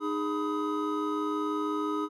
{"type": "tone cluster", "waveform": "triangle", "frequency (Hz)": [306.5, 412.4, 993, 1258], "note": ["D#4", "G#4", "B5", "D#6"], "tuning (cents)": [-26, -12, 9, 19], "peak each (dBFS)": [-29, -32, -37, -32], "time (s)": [0, 2.09], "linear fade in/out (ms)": 50, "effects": []}